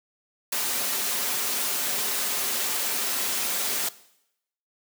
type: noise with comb filter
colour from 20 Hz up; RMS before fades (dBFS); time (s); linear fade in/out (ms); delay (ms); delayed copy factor
white; -27; 0.52-3.89; 5; 6.2; -0.5
effects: noise-tail reverb RT60 0.8 s tail -18 dB re dry + high-pass 200 Hz 12 dB/octave